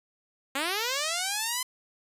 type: linear sweep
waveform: 5% pulse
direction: up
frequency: 261.6 to 1029 Hz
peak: -16 dBFS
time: 0.55-1.63 s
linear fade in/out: 5 ms
effects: resampled to 32000 Hz